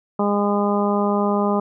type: harmonic tone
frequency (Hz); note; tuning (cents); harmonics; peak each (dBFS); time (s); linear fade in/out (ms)
204.1; G#3; -30; 1 / 2 / 3 / 4 / 5 / 6; -20 / -23 / -25 / -26 / -27 / -28; 0.19-1.6; 5
effects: none